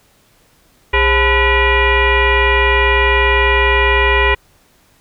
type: tone with frequency modulation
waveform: sine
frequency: 1000 Hz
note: B5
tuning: 21 cents sharp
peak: -9 dBFS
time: 0.93-4.35 s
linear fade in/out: 10 ms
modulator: 469 Hz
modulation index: 3.4
effects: pink hiss -53 dBFS RMS until 5 s